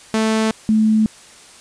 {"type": "tone pair in turn", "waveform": ["sawtooth", "sine"], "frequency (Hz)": [220, 217.6], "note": ["A3", "A3"], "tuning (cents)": [0, -19], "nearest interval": "unison", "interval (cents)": 19, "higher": "first", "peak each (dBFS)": -11, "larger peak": "neither", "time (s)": [[0.14, 0.51], [0.69, 1.06]], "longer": "neither", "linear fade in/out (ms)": 0, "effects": ["white hiss -43 dBFS RMS until 1.6 s", "resampled to 22050 Hz"]}